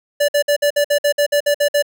square tone bursts, 581 Hz, D5, 19 cents flat, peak -13 dBFS, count 12, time 0.2-1.825 s, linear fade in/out 10 ms, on 85 ms, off 55 ms, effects none

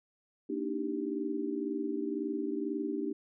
sine chord, Eb major seventh, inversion second, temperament equal with one note detuned, 233.1 / 293.7 / 315.7 / 392 Hz, Bb3 / D4 / Eb4 / G4, 0 / 0 / +25 / 0 cents, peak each -40 / -35 / -38 / -37 dBFS, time 0.49-3.13 s, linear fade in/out 10 ms, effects none

